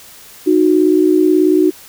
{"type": "tone pair together", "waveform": "sine", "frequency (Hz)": [308.5, 366.9], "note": ["D#4", "F#4"], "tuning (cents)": [-15, -15], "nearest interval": "minor third", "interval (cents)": 300, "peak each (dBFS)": -11, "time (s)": [0.46, 1.71], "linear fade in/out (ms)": 20, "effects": ["white hiss -39 dBFS RMS until 1.88 s"]}